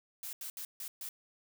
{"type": "noise bursts at uneven times", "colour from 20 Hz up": "blue", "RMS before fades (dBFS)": -42, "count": 5, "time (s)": [[0.23, 0.33], [0.41, 0.5], [0.57, 0.65], [0.8, 0.88], [1.01, 1.09]], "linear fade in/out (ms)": 2, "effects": []}